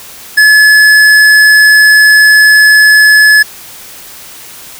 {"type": "tone with tanh clipping", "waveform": "sine", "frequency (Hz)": 1712, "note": "A6", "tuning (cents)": -48, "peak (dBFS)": -3, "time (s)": [0.37, 3.43], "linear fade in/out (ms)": 10, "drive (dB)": 15, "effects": ["white hiss -30 dBFS RMS until 4.79 s"]}